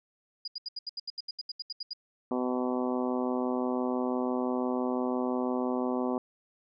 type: tone bursts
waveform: sine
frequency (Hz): 4890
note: D#8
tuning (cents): -31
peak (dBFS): -33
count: 15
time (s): 0.45-1.934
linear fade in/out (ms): 5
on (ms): 28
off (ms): 76
type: harmonic tone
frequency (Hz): 125.9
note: B2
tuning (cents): +34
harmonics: 2 / 3 / 4 / 5 / 6 / 7 / 8 / 9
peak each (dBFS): -30 / -34 / -36 / -38 / -40 / -41 / -42 / -43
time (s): 2.31-6.18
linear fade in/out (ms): 2
effects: none